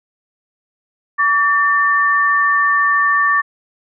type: tone pair together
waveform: sine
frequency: 1145.3 / 1793 Hz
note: D6 / A6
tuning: -44 / +32 cents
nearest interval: minor sixth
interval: 776 cents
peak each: -14 dBFS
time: 1.18-3.42 s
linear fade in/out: 20 ms
effects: none